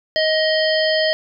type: harmonic tone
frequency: 628 Hz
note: D#5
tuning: 16 cents sharp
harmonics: 1 / 3 / 5 / 7 / 8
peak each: -17 / -22 / -24 / -25 / -26 dBFS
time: 0.16-1.13 s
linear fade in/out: 0 ms
effects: none